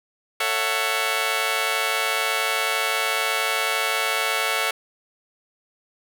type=chord; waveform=10% pulse; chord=F# minor seventh; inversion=first; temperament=just; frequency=444 / 555 / 666 / 740 Hz; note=A4 / C#5 / E5 / F#5; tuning=+16 / +2 / +18 / 0 cents; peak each=-20 dBFS; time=0.4-4.71 s; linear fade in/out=5 ms; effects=none